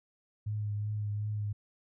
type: tone with vibrato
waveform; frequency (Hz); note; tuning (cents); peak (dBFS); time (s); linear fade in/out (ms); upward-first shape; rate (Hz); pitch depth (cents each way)
sine; 104.8; G#2; +16; -31; 0.46-1.53; 10; triangle; 2.7; 27
effects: none